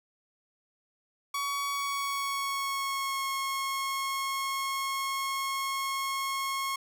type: tone with pitch glide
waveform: sawtooth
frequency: 1125 to 1087.3 Hz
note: C#6 to C#6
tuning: +25 to -34 cents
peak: -26 dBFS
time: 1.34-6.76 s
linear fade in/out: 5 ms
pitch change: -59 cents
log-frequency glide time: 1.73-3.27 s
effects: none